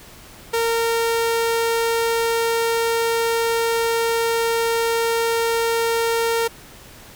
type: tone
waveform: sawtooth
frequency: 460.1 Hz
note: A#4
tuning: 23 cents flat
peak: -14 dBFS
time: 0.53-6.48 s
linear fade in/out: 10 ms
effects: pink hiss -43 dBFS RMS until 7.15 s